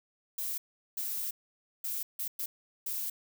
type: noise bursts at uneven times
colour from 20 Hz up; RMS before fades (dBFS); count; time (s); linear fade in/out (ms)
violet; -35; 6; 0.38-0.58 / 0.97-1.31 / 1.84-2.03 / 2.19-2.28 / 2.39-2.46 / 2.86-3.1; 5
effects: none